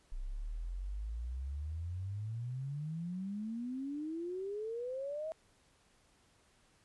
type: exponential sweep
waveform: sine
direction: up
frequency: 30.87 to 648 Hz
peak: -37 dBFS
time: 0.12-5.32 s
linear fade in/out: 0 ms
effects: pink hiss -69 dBFS RMS until 6.84 s + resampled to 24000 Hz